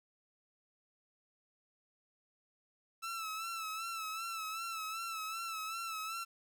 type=tone with vibrato; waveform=sawtooth; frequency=1319 Hz; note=E6; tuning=1 cent sharp; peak=-35 dBFS; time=3.02-6.25 s; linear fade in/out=20 ms; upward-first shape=sine; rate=2.6 Hz; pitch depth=54 cents each way; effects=11-bit